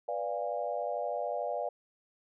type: chord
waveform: sine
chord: B diminished seventh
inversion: none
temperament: equal with one note detuned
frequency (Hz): 493.9 / 587.3 / 698.5 / 818.7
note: B4 / D5 / F5 / Ab5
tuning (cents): 0 / 0 / 0 / -25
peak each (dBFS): -38 / -35 / -36 / -40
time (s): 0.08-1.69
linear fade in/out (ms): 5
effects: none